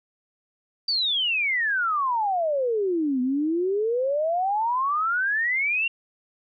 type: exponential two-way sweep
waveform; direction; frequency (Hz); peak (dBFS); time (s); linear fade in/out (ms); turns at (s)
sine; down then up; 4699 to 246.9 to 2789; -21; 0.88-5.88; 5; 3.21
effects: none